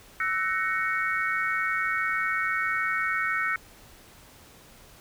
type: chord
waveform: sine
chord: F# dominant seventh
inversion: third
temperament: equal with one note detuned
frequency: 1318.5 / 1503.2 / 1864.7 / 2217 Hz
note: E6 / F#6 / A#6 / C#7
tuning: 0 / +27 / 0 / 0 cents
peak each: -30 dBFS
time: 0.2-3.56 s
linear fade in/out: 2 ms
effects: pink hiss -52 dBFS RMS until 5 s